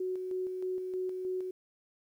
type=tone with tremolo; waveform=sine; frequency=370 Hz; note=F#4; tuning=in tune; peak=-31 dBFS; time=0-1.51 s; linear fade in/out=5 ms; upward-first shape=square; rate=3.2 Hz; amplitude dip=35%; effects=11-bit